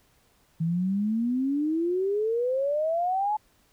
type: exponential sweep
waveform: sine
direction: up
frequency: 159.7 to 865 Hz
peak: -23 dBFS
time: 0.6-3.37 s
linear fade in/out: 10 ms
effects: pink hiss -64 dBFS RMS until 3.72 s